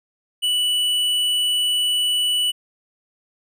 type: tone with tanh clipping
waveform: sine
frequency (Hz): 2960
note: F#7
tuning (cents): 0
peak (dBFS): -19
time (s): 0.42-2.52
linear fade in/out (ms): 20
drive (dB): 11
effects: none